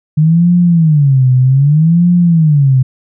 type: tone with vibrato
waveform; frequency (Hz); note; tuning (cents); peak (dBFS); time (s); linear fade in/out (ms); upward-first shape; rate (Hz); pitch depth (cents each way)
sine; 150; D3; +37; -5; 0.17-2.83; 10; sine; 0.64; 280
effects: none